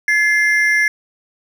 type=ring-modulated tone; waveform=triangle; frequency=1901 Hz; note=A#6; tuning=33 cents sharp; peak=-7 dBFS; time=0.08-0.88 s; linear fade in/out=2 ms; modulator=190 Hz; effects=none